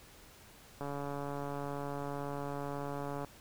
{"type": "click train", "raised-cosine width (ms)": 1, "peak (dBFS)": -26, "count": 347, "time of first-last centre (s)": [0.81, 3.247], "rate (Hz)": 142, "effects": ["pink hiss -57 dBFS RMS until 3.4 s"]}